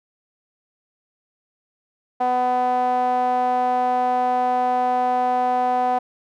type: tone with band-pass filter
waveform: sawtooth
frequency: 250 Hz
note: B3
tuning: 21 cents sharp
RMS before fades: -20 dBFS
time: 2.2-5.99 s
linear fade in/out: 10 ms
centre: 780 Hz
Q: 5.2
effects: none